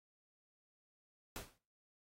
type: noise with exponential decay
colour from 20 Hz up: pink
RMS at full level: -42 dBFS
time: 1.36-1.58 s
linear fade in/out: 0 ms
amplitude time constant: 47 ms
effects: noise-tail reverb RT60 0.4 s tail -21 dB re dry + AAC 48 kbps